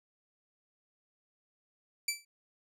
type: tone with exponential decay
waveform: 15% pulse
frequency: 2325 Hz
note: D7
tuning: 18 cents flat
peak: -20 dBFS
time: 2.08-2.25 s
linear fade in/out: 5 ms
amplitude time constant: 36 ms
effects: none